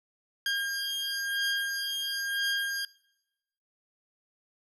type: beating tone pair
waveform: 20% pulse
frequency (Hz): 1612 / 1612.99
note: G6 / G6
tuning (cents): +48 / +49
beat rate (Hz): 0.99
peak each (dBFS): -27 / -28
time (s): 0.46-2.85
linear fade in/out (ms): 2
effects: noise-tail reverb RT60 1.0 s tail -23 dB re dry + low-pass 12000 Hz 12 dB/octave